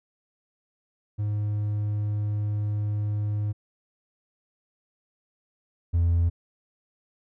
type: tone pair in turn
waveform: triangle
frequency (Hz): 104.5 / 85.22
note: G#2 / F2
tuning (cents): +11 / -42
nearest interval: major third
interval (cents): 353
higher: first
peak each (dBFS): -22 / -16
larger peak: second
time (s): 1.18-3.53 / 5.93-6.3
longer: first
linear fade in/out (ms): 20
effects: tanh soft clip ceiling -14 dBFS